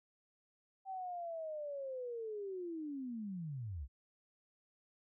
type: linear sweep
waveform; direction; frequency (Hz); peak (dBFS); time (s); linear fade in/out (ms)
sine; down; 777 to 58.27; -40; 0.85-3.88; 50
effects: none